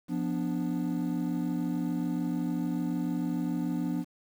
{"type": "chord", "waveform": "triangle", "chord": "B diminished", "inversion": "second", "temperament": "equal", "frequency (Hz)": [174.61, 246.9, 293.7], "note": ["F3", "B3", "D4"], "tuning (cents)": [0, 0, 0], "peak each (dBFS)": -30, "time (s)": [0.08, 4.05], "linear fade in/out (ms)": 50, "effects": ["tanh soft clip ceiling -19 dBFS", "9-bit"]}